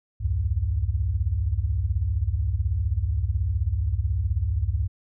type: tone cluster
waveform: sine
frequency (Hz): 63.8 / 79.6 / 98.3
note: C2 / D#2 / G2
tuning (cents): -43 / +40 / +5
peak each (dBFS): -26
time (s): 0.2-4.88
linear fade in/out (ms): 20
effects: none